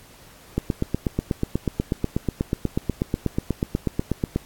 click train, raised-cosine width 3 ms, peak -8 dBFS, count 32, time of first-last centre 0.58-4.36 s, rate 8.2 Hz, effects pink hiss -49 dBFS RMS until 4.45 s + AAC 64 kbps

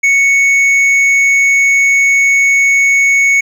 sine tone with hard clipping, 2217 Hz, C#7, in tune, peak -8 dBFS, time 0.03-3.41 s, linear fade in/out 10 ms, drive 5 dB, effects none

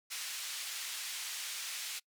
pink band-pass noise, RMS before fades -41 dBFS, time 0.1-2 s, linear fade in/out 20 ms, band 2500 to 11000 Hz, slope 12 dB/octave, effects noise-tail reverb RT60 0.1 s tail -24 dB re dry

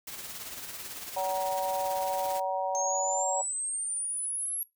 white noise with tremolo, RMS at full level -39 dBFS, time 0.07-2.4 s, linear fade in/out 5 ms, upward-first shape sine, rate 18 Hz, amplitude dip 45%
harmonic tone, 189 Hz, F#3, 37 cents sharp, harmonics 3 / 4 / 5, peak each -32 / -32 / -32 dBFS, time 1.16-3.42 s, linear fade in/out 10 ms
sine exponential sweep, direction up, 6360 to 11360 Hz, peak -30 dBFS, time 2.75-4.63 s, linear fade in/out 0 ms
effects noise-tail reverb RT60 0.2 s tail -20 dB re dry

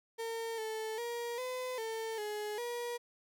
35% pulse tone with pitch steps, 455.7 / 439 / 473.1 / 507 / 447.4 / 420.4 / 479 Hz, A#4 / A4 / A#4 / B4 / A4 / G#4 / A#4, -39 / -4 / +26 / +45 / +29 / +21 / +47 cents, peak -35 dBFS, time 0.18-2.98 s, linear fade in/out 20 ms, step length 400 ms, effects none

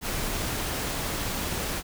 pink noise, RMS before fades -30 dBFS, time 0.01-1.83 s, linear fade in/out 50 ms, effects none

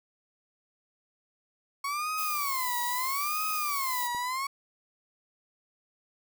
35% pulse tone with vibrato, 1102 Hz, C#6, 11 cents flat, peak -28 dBFS, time 1.84-4.47 s, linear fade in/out 5 ms, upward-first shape sine, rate 0.77 Hz, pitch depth 230 cents each way
violet noise, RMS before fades -35 dBFS, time 2.17-4.08 s, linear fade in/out 20 ms
click, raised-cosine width 2 ms, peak -33 dBFS, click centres 4.148 s
effects none

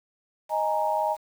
sine chord, D# suspended fourth, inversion none, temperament equal, 622.3 / 830.6 / 932.3 Hz, D#5 / G#5 / A#5, 0 / 0 / 0 cents, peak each -27 dBFS, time 0.49-1.17 s, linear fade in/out 50 ms, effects 8-bit

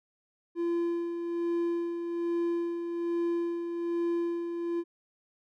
triangle tone with tremolo, 341.5 Hz, F4, 39 cents flat, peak -24 dBFS, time 0.55-4.84 s, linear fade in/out 50 ms, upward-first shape sine, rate 1.2 Hz, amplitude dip 50%, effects none

